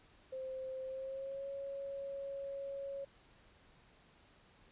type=tone with pitch glide; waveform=sine; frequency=523.3 to 552.8 Hz; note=C5 to C#5; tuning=0 to -5 cents; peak=-40 dBFS; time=0.32-3.05 s; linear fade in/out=10 ms; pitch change=+95 cents; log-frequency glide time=0.84-1.48 s; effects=pink hiss -65 dBFS RMS until 4.71 s + resampled to 8000 Hz